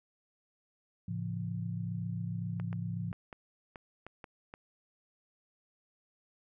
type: chord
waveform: sine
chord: A augmented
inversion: none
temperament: just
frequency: 110 / 137.5 / 171.88 Hz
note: A2 / C#3 / E#3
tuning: 0 / -14 / -27 cents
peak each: -37 / -42 / -37 dBFS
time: 1.08-3.12 s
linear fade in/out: 5 ms
type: clicks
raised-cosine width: 0.5 ms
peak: -30 dBFS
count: 8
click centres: 2.599 / 2.729 / 3.129 / 3.328 / 3.758 / 4.066 / 4.242 / 4.539 s
effects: none